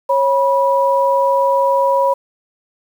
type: tone pair together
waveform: sine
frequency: 548 / 975.1 Hz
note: C#5 / B5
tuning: -20 / -22 cents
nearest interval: minor seventh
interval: 998 cents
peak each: -14 dBFS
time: 0.09-2.14 s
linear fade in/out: 10 ms
effects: 7-bit